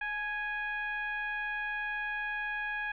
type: tone with frequency modulation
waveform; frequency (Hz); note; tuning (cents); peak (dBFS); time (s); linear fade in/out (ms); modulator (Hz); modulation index
sine; 1661; G#6; 0; -32; 0.01-2.92; 5; 816; 0.87
effects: none